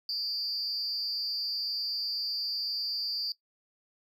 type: tone with amplitude modulation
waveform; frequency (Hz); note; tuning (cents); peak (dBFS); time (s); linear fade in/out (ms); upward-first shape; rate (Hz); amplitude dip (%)
triangle; 4699; D8; 0; -24; 0.09-3.32; 2; sine; 272; 85
effects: noise-tail reverb RT60 0.1 s tail -19 dB re dry + tanh soft clip ceiling -25 dBFS